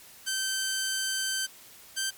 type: tone pair in turn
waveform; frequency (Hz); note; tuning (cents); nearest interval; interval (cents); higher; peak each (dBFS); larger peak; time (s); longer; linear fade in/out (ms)
10% pulse; 1548 / 1561.5; G6 / G6; -22 / -7; unison; 15; second; -19; neither; 0.26-1.47 / 1.96-2.11; first; 20
effects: white hiss -51 dBFS RMS until 2.17 s + MP3 96 kbps